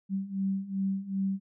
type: beating tone pair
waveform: sine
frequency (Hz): 192.3 / 194.9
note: G3 / G3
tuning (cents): -33 / -10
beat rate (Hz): 2.6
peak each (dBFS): -33 / -30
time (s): 0.09-1.4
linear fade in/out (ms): 50
effects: none